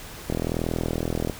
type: click train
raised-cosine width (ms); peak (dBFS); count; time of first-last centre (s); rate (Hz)
2; -12; 42; 0.3-1.298; 41.1
effects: pink hiss -40 dBFS RMS until 1.39 s